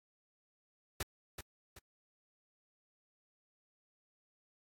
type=noise with echo; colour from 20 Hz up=pink; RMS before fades=-37 dBFS; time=1-1.03 s; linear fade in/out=5 ms; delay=380 ms; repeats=2; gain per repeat=-8 dB; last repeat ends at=1.79 s; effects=AAC 64 kbps